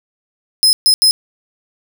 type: tone bursts at uneven times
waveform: sawtooth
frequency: 5100 Hz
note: D#8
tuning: 42 cents sharp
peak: -5 dBFS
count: 3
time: 0.63-0.73 / 0.86-0.94 / 1.02-1.11 s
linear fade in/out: 0 ms
effects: none